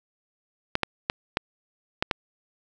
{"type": "clicks", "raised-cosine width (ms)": 0.3, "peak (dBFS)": -6, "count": 6, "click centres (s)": [0.754, 0.833, 1.099, 1.371, 2.025, 2.112], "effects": []}